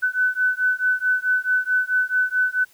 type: beating tone pair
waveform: sine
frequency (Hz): 1502 / 1506.6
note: F#6 / F#6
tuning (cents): +26 / +31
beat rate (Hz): 4.6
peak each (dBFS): -21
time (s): 0.02-2.65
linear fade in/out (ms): 20
effects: white hiss -55 dBFS RMS until 2.73 s